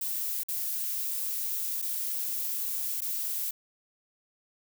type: noise with dropouts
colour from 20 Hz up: violet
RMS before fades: -32 dBFS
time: 0.01-3.51 s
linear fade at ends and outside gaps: 5 ms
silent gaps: 0.435-0.485 / 1.818-1.823 / 3.007-3.017 s
effects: none